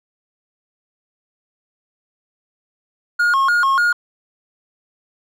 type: tone with vibrato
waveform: triangle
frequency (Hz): 1244.5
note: D#6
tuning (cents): 0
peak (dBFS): -11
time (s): 3.19-3.93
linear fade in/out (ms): 10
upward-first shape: square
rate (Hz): 3.4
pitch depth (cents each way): 240
effects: none